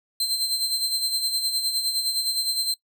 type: tone with tremolo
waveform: sawtooth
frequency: 4118 Hz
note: C8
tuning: 28 cents flat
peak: -18 dBFS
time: 0.2-2.74 s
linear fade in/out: 2 ms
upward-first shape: sine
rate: 9.7 Hz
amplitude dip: 55%
effects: noise-tail reverb RT60 0.1 s tail -21 dB re dry